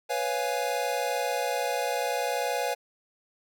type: chord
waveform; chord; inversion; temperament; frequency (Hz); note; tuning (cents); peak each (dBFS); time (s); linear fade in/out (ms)
square; C# dominant seventh; third; equal; 493.9 / 554.4 / 698.5 / 830.6; B4 / C#5 / E#5 / G#5; 0 / 0 / 0 / 0; -33; 0.09-2.75; 20
effects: none